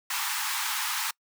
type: high-pass noise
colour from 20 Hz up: pink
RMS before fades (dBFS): -30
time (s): 0.1-1.11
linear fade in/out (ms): 5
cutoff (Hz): 830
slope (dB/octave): 96
effects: noise-tail reverb RT60 0.1 s tail -26 dB re dry